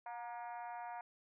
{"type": "harmonic tone with a mistuned harmonic", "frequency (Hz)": 239.4, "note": "A#3", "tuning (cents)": 46, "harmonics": [3, 4, 5, 6, 7, 8, 9, 10], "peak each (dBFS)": [-46, -47, -60, -57, -59, -64, -63, -66], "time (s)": [0.06, 1.01], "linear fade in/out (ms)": 2, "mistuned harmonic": 4, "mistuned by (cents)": -32, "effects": []}